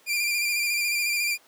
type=tone with vibrato; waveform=sawtooth; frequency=2386 Hz; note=D7; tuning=27 cents sharp; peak=-20 dBFS; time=0.06-1.38 s; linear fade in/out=50 ms; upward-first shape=square; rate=14 Hz; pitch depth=28 cents each way; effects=pink hiss -57 dBFS RMS until 1.47 s + high-pass 400 Hz 12 dB/octave